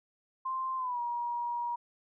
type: tone with pitch glide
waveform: sine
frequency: 1046.5 to 954.1 Hz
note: C6 to A#5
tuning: 0 to +40 cents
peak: -31 dBFS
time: 0.45-1.76 s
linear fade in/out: 10 ms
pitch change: -160 cents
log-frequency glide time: 0.77-1 s
effects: none